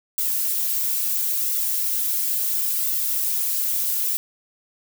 violet noise with flanger, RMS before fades -23 dBFS, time 0.18-4.17 s, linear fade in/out 0 ms, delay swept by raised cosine 1.4 to 5.3 ms, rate 0.74 Hz, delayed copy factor +0.75, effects none

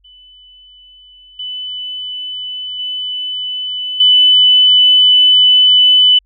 sine tone with level steps, 2999 Hz, F#7, 23 cents sharp, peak -39 / -21 / -18 / -5 dBFS, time 0.04-6.19 s, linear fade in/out 10 ms, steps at 1.39 / 2.79 / 4 s, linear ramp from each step 5 ms, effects added 47 Hz sine -54 dBFS peak until 6.25 s

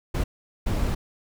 brown noise bursts at uneven times, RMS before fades -24 dBFS, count 2, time 0.14-0.24 / 0.66-0.95 s, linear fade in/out 10 ms, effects none

